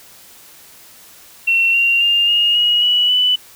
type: tone with pitch steps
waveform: sine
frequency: 2719 / 2762 / 2805 / 2849 / 2894 / 2940 / 2986 Hz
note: F7 / F7 / F7 / F7 / F#7 / F#7 / F#7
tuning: -47 / -20 / +7 / +34 / -39 / -12 / +15 cents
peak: -11 dBFS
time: 1.47-3.36 s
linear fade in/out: 10 ms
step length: 270 ms
effects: white hiss -43 dBFS RMS until 3.55 s